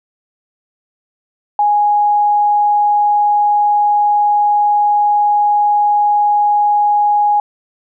sine tone, 829 Hz, G#5, 3 cents flat, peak -9 dBFS, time 1.59-7.4 s, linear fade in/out 2 ms, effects none

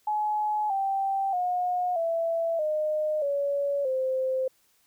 sine tone with pitch steps, 847 / 781.2 / 720.5 / 664.5 / 612.9 / 565.3 / 521.4 Hz, G#5 / G5 / F#5 / E5 / D#5 / C#5 / C5, +34 / -6 / -46 / +14 / -26 / +34 / -6 cents, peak -24 dBFS, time 0.07-4.48 s, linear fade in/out 5 ms, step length 630 ms, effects white hiss -66 dBFS RMS until 4.86 s

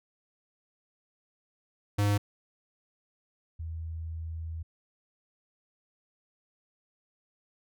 square / sine tone pair in turn, 102.4 / 81.27 Hz, G#2 / E2, -24 / -24 cents, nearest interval major third, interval 400 cents, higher first, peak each -24 / -34 dBFS, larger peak first, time 1.98-2.18 / 3.59-4.63 s, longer second, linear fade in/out 10 ms, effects none

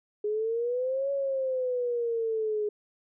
sine exponential two-way sweep, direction up then down, 414.5 to 560 to 415.8 Hz, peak -26 dBFS, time 0.24-2.69 s, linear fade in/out 5 ms, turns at 1.11 s, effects none

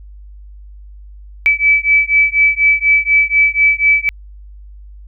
sine beating tone pair, 2300 / 2304.1 Hz, D7 / D7, -37 / -34 cents, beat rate 4.1 Hz, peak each -12 dBFS, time 1.46-4.09 s, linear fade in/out 0 ms, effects added 50 Hz sine -33 dBFS peak until 5.07 s

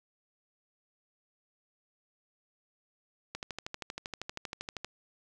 click train, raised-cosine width 0.2 ms, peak -20 dBFS, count 20, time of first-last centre 3.35-4.846 s, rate 12.7 Hz, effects none

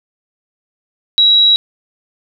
sine tone, 3875 Hz, B7, 34 cents flat, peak -6 dBFS, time 1.18-1.56 s, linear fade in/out 0 ms, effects none

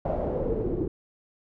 pink noise with low-pass filter sweep, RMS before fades -28 dBFS, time 0.05-0.88 s, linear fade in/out 5 ms, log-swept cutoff 680 to 330 Hz, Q 4.5, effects none

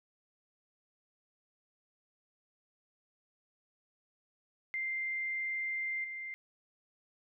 sine tone with level steps, 2093 Hz, C7, in tune, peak -33 / -39 dBFS, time 4.74-6.34 s, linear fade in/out 0 ms, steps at 6.04 s, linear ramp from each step 2 ms, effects none

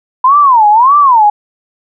sine tone with vibrato, 987.8 Hz, B5, in tune, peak -3 dBFS, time 0.24-1.3 s, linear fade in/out 5 ms, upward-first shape sine, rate 1.7 Hz, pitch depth 300 cents each way, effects none

